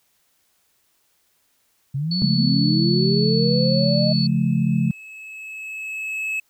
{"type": "linear sweep", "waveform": "sine", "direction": "up", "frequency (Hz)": [130.81, 622.3], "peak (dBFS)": -21, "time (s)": [1.94, 4.13], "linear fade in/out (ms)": 10}
{"type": "tone", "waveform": "sine", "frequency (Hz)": 4435, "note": "C#8", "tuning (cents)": 0, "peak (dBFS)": -23, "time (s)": [2.11, 4.27], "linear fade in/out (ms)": 5}
{"type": "chord", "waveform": "sine", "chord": "Db augmented", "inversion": "none", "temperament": "just", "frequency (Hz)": [138.59, 173.24, 216.5], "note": ["Db3", "F3", "A3"], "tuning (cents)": [0, -14, -28], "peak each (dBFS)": -21, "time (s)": [2.22, 4.91], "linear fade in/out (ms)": 0}
{"type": "tone with exponential growth", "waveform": "triangle", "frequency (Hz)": 2587, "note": "E7", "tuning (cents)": -33, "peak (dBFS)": -20, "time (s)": [2.99, 6.4], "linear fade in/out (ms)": 5, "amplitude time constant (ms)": 740}
{"effects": ["white hiss -65 dBFS RMS until 6.49 s"]}